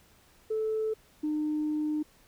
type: tone pair in turn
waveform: sine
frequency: 437 / 303.8 Hz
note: A4 / D#4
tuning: -12 / -41 cents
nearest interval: tritone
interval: 629 cents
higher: first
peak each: -26 dBFS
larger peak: neither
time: 0.5-0.94 / 1.23-2.03 s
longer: second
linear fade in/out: 10 ms
effects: tanh soft clip ceiling -23 dBFS + pink hiss -61 dBFS RMS until 2.27 s